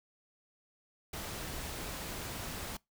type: noise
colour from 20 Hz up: pink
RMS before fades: -41 dBFS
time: 1.13-2.77 s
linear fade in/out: 5 ms
effects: noise-tail reverb RT60 0.2 s tail -24 dB re dry